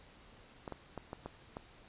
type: clicks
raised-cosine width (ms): 1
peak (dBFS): -27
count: 6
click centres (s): 0.678 / 0.723 / 0.977 / 1.131 / 1.26 / 1.569
effects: pink hiss -59 dBFS RMS until 1.88 s + resampled to 8000 Hz